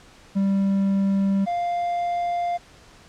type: tone pair in turn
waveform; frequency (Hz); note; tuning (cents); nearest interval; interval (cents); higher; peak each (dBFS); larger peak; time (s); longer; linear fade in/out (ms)
triangle; 196 / 698.5; G3 / F5; 0 / 0; octave + minor seventh; 2200; second; -16 / -20; first; 0.35-1.46 / 1.46-2.58; second; 20
effects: pink hiss -50 dBFS RMS until 3.08 s + low-pass 7000 Hz 12 dB/octave